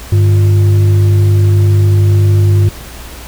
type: tone with frequency modulation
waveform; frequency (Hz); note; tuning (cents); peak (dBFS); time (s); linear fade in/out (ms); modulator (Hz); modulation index
sine; 100; G2; +35; -5; 0.12-2.69; 5; 251; 0.36
effects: added 60 Hz sine -31 dBFS peak until 3.27 s + pink hiss -31 dBFS RMS until 3.27 s